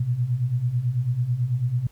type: beating tone pair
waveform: sine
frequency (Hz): 117 / 126.1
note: A#2 / B2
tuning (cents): +7 / +36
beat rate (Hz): 9.1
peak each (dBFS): -27 / -22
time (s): 0-1.87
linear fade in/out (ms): 5
effects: added 50 Hz sine -53 dBFS peak until 1.91 s + pink hiss -59 dBFS RMS until 1.91 s